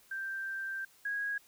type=tone pair in turn; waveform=sine; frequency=1572 / 1647.8 Hz; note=G6 / G#6; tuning=+4 / -14 cents; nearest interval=minor second; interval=82 cents; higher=second; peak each=-35 / -32 dBFS; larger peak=second; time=0.11-0.85 / 1.05-1.38 s; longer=first; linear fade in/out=5 ms; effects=white hiss -63 dBFS RMS until 1.47 s